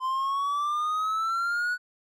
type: exponential sweep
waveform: triangle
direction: up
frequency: 1030 to 1480 Hz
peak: -23 dBFS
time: 0-1.78 s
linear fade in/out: 50 ms
effects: none